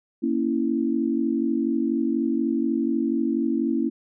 sine chord, A# diminished, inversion none, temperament equal, 233.1 / 277.2 / 329.6 Hz, A#3 / C#4 / E4, 0 / 0 / 0 cents, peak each -25 / -25 / -25 dBFS, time 0.22-3.9 s, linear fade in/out 20 ms, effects none

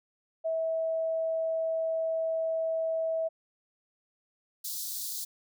sine tone, 649 Hz, E5, 27 cents flat, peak -27 dBFS, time 0.44-3.29 s, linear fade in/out 20 ms
white high-pass noise, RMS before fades -36 dBFS, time 4.64-5.25 s, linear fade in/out 10 ms, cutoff 3800 Hz, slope 48 dB/octave
effects none

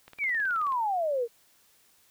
click train, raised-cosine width 0.3 ms, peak -31 dBFS, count 13, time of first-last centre 0.08-0.722 s, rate 18.7 Hz
sine exponential sweep, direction down, 2400 to 450 Hz, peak -25 dBFS, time 0.18-1.28 s, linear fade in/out 50 ms
effects white hiss -63 dBFS RMS until 2.1 s

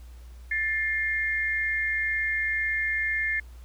sine tone pair together, 1762 / 2120 Hz, A6 / C7, +2 / +22 cents, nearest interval minor third, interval 320 cents, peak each -27 dBFS, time 0.51-3.4 s, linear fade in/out 5 ms, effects added 60 Hz sine -42 dBFS peak until 3.64 s + pink hiss -59 dBFS RMS until 3.64 s

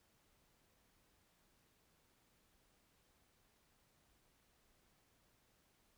silence, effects pink hiss -75 dBFS RMS until 5.97 s

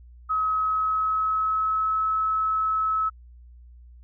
sine tone with pitch glide, 1277 to 1295.6 Hz, D#6 to E6, +45 to -30 cents, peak -21 dBFS, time 0.29-3.1 s, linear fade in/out 20 ms, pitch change +25 cents, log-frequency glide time 0.46-2.06 s, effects added 60 Hz sine -45 dBFS peak until 4.03 s

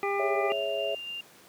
harmonic tone, 400 Hz, G4, 35 cents sharp, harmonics 1 / 2 / 3 / 5 / 6, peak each -29 / -32 / -34 / -36 / -37 dBFS, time 0.03-0.52 s, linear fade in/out 0 ms
sine chord, C# minor, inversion second, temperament equal, 415.3 / 554.4 / 659.3 Hz, G#4 / C#5 / E5, 0 / 0 / 0 cents, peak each -35 / -32 / -31 dBFS, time 0.19-0.95 s, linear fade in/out 5 ms
sine tone with tremolo, 2794 Hz, F7, in tune, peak -34 dBFS, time 0.5-1.21 s, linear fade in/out 5 ms, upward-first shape square, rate 3.5 Hz, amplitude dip 25%
effects pink hiss -54 dBFS RMS until 1.48 s + high-pass 200 Hz 12 dB/octave

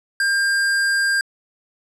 square tone, 1600 Hz, G6, 35 cents sharp, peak -17 dBFS, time 0.2-1.21 s, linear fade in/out 2 ms, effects low-pass 11000 Hz 12 dB/octave

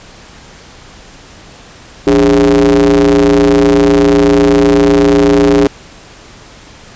square ring-modulated tone, 60.5 Hz, B1, 35 cents flat, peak -3 dBFS, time 2.07-5.67 s, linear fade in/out 0 ms, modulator 349 Hz, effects pink hiss -36 dBFS RMS until 6.95 s + resampled to 16000 Hz

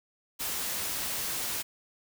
white noise, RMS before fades -33 dBFS, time 0.39-1.63 s, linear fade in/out 20 ms, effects none

